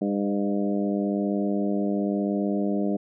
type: harmonic tone with a mistuned harmonic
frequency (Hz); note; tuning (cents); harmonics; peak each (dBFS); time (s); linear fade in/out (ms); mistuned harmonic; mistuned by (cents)
100.9; G#2; -49; 2 / 3 / 4 / 5 / 6 / 7; -25 / -28 / -32 / -35 / -33 / -39; 0.01-2.97; 10; 6; +15
effects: none